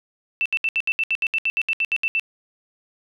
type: tone bursts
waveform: sine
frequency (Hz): 2666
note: E7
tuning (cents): +19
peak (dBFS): -18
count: 16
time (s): 0.41-2.196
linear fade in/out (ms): 0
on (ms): 46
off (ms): 70
effects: none

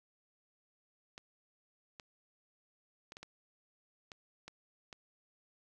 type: clicks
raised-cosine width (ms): 0.2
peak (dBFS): -30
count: 8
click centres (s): 1.179 / 1.998 / 3.121 / 3.169 / 3.23 / 4.118 / 4.48 / 4.928
effects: none

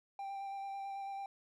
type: tone with vibrato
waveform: triangle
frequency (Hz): 788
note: G5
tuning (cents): +9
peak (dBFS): -38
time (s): 0.19-1.26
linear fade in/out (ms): 2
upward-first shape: square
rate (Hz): 9.1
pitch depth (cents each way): 11
effects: none

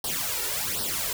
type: noise with flanger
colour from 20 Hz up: white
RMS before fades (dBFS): -29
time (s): 0.04-1.13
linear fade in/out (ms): 2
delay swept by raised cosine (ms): 0.21 to 2.21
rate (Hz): 1.3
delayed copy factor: +0.8
effects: none

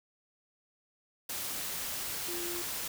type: tone in noise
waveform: sine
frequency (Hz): 347.2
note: F4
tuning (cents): -10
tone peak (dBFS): -39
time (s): 2.28-2.62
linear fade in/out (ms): 5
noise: white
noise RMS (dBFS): -37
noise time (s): 1.29-2.88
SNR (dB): -5
effects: none

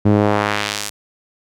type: tone with band-pass filter sweep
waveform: sawtooth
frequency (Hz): 103.83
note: G#2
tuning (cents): 0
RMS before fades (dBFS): -17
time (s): 0.05-0.9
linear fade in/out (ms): 10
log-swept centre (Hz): 230 to 9200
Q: 0.85
effects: none

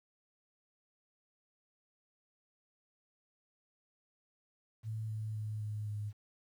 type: tone with pitch steps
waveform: sine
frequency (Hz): 110 / 108.61 / 107.24 / 105.89 / 104.55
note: A2 / A2 / A2 / G#2 / G#2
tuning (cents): 0 / -22 / -44 / +34 / +12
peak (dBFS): -36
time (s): 4.83-6.13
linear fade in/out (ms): 50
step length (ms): 260
effects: 11-bit

